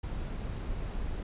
brown noise, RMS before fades -35 dBFS, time 0.03-1.23 s, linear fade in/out 5 ms, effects resampled to 8000 Hz

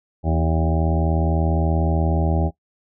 harmonic tone with a mistuned harmonic, 80.1 Hz, E2, 49 cents flat, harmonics 1 / 2 / 3 / 4 / 5 / 7 / 8 / 9 / 10, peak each -19 / -23 / -30 / -28 / -32 / -31 / -31 / -33 / -31 dBFS, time 0.23-2.51 s, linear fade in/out 50 ms, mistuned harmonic 2, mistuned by +36 cents, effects noise-tail reverb RT60 0.1 s tail -18 dB re dry

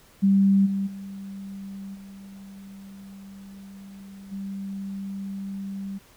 sine tone with level steps, 196 Hz, G3, in tune, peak -15 / -23 / -34 / -40 / -30 dBFS, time 0.22-5.99 s, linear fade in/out 20 ms, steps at 0.65 / 0.86 / 1.94 / 4.31 s, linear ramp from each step 20 ms, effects pink hiss -55 dBFS RMS until 6.16 s

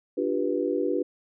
sine chord, G dominant seventh, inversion second, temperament just, 294 / 352.8 / 392 / 490 Hz, D4 / F4 / G4 / B4, +2 / +18 / 0 / -14 cents, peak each -29 dBFS, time 0.17-1.03 s, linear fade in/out 10 ms, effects none

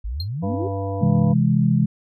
sine exponential sweep, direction up, 47.54 to 416 Hz, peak -24 dBFS, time 0.04-0.68 s, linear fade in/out 10 ms
triangle tone with exponential decay, 4191 Hz, C8, 2 cents sharp, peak -23 dBFS, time 0.2-0.28 s, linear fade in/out 2 ms, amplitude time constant 17 ms
harmonic tone, 98 Hz, G2, in tune, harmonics 1 / 3 / 5 / 7 / 9 / 10, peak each -25 / -32 / -29 / -31 / -44 / -37 dBFS, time 0.42-1.34 s, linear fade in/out 20 ms
sine chord, C augmented, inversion none, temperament equal, 130.81 / 164.81 / 207.7 Hz, C3 / E3 / G#3, 0 / 0 / 0 cents, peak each -19 dBFS, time 1.01-1.86 s, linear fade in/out 10 ms
effects none

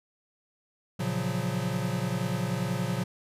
square chord, Gb major seventh, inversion first, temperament equal, 116.54 / 138.59 / 174.61 / 185 Hz, Bb2 / Db3 / F3 / Gb3, 0 / 0 / 0 / 0 cents, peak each -34 dBFS, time 0.99-3.04 s, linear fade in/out 10 ms, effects resampled to 32000 Hz

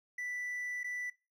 triangle tone with dropouts, 1975.5 Hz, B6, in tune, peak -35 dBFS, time 0.18-1.1 s, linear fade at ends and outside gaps 5 ms, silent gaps 0.833-0.842 s, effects noise-tail reverb RT60 0.3 s tail -21 dB re dry

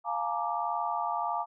sine chord, Bb dominant seventh, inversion second, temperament equal with one note detuned, 698.5 / 851 / 932.3 / 1174.7 Hz, F5 / Ab5 / Bb5 / D6, 0 / +42 / 0 / 0 cents, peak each -34 dBFS, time 0.04-1.46 s, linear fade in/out 50 ms, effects none

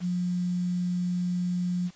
sine tone with quantisation, 178.4 Hz, F3, 37 cents sharp, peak -25 dBFS, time 0-1.91 s, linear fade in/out 50 ms, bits 8, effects white hiss -56 dBFS RMS until 1.95 s + resampled to 16000 Hz

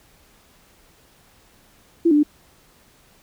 sine tone with pitch steps, 336.1 / 294.7 / 297 Hz, E4 / D4 / D4, +34 / +6 / +20 cents, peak -12 dBFS, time 2.05-2.233 s, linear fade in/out 10 ms, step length 61 ms, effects pink hiss -55 dBFS RMS until 3.22 s

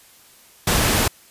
pink noise, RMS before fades -18 dBFS, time 0.67-1.08 s, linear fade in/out 5 ms, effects white hiss -50 dBFS RMS until 1.3 s + resampled to 32000 Hz

